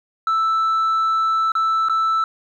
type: tone with dropouts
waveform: sine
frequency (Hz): 1320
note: E6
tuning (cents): +2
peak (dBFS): -13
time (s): 0.27-2.24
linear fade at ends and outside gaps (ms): 2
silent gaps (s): 1.519-1.552 / 1.886-1.896
effects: tanh soft clip ceiling -15 dBFS + 9-bit